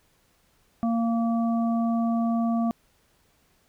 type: harmonic tone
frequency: 230.5 Hz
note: A#3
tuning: 19 cents flat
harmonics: 1 / 3 / 5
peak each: -22 / -30 / -37 dBFS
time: 0.83-2.71 s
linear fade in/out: 0 ms
effects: pink hiss -65 dBFS RMS until 3.68 s